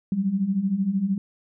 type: beating tone pair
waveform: sine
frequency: 185 / 198 Hz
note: F#3 / G3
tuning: 0 / +18 cents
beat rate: 13 Hz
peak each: -27 / -22 dBFS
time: 0.12-1.18 s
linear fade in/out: 2 ms
effects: none